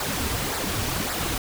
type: noise with flanger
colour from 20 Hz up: pink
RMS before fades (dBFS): -27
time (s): 0-1.38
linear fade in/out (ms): 2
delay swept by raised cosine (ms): 0.31 to 6.01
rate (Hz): 1.8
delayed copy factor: -0.6
effects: none